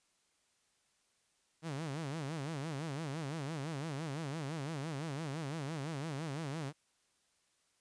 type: tone with vibrato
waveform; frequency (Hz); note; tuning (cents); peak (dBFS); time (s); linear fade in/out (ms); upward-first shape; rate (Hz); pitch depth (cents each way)
sawtooth; 149.3; D3; +29; -34; 1.62-6.73; 50; sine; 5.9; 190
effects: white hiss -75 dBFS RMS until 7.8 s + resampled to 22050 Hz